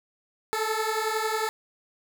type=beating tone pair; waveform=15% pulse; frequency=432.2 / 443.2 Hz; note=A4 / A4; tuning=-31 / +13 cents; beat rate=11 Hz; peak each=-22 dBFS; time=0.53-1.49 s; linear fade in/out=0 ms; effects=none